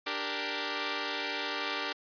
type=chord; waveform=5% pulse; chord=G minor; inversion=second; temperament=equal; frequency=293.7 / 392 / 466.2 Hz; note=D4 / G4 / Bb4; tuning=0 / 0 / 0 cents; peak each=-25 dBFS; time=0.06-1.93 s; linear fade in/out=10 ms; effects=resampled to 11025 Hz